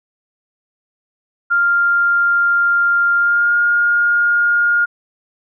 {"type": "tone with pitch glide", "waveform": "sine", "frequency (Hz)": [1396.9, 1419.7], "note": ["F6", "F6"], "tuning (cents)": [0, 28], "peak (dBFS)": -11, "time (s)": [1.5, 4.86], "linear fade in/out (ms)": 20, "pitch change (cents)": 28, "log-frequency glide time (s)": [3.16, 3.55], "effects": []}